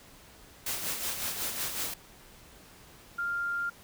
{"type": "noise with tremolo", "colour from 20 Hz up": "white", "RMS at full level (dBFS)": -32, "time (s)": [0.66, 1.94], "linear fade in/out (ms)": 5, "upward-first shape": "sine", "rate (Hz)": 5.4, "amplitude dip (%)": 50}
{"type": "tone", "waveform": "sine", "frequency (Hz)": 1396.9, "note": "F6", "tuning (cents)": 0, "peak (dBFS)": -29, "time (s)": [3.18, 3.7], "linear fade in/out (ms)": 10}
{"effects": ["pink hiss -54 dBFS RMS until 3.83 s"]}